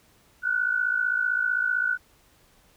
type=tone pair together; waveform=sine; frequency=1444.4 / 1500 Hz; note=F#6 / F#6; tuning=-42 / +23 cents; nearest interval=minor second; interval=65 cents; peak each=-26 / -24 dBFS; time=0.42-1.98 s; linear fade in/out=50 ms; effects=pink hiss -60 dBFS RMS until 2.76 s